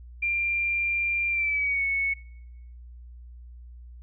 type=tone with pitch glide; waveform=sine; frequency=2382 to 2210 Hz; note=D7 to C#7; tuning=+24 to -6 cents; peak=-23 dBFS; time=0.22-2.14 s; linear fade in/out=10 ms; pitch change=-130 cents; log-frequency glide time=1.29-1.84 s; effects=noise-tail reverb RT60 1.0 s tail -25 dB re dry + added 60 Hz sine -42 dBFS peak until 4.02 s